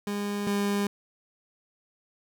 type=tone pair in turn; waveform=30% pulse; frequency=204 / 202.4 Hz; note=G#3 / G#3; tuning=-31 / -44 cents; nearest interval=unison; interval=13 cents; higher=first; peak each=-26 / -22 dBFS; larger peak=second; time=0.07-0.47 / 0.47-0.87 s; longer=neither; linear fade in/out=2 ms; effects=none